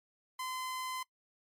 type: tone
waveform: sawtooth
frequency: 1027 Hz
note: C6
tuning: 33 cents flat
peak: -33 dBFS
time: 0.39-1.03 s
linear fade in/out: 5 ms
effects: noise-tail reverb RT60 0.1 s tail -23 dB re dry + MP3 64 kbps